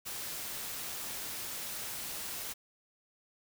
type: noise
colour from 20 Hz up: white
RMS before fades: -40 dBFS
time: 0.05-2.54 s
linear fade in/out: 20 ms
effects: none